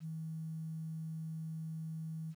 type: tone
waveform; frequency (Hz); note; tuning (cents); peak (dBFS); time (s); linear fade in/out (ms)
sine; 160; D#3; +49; -39; 0-2.35; 50
effects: 11-bit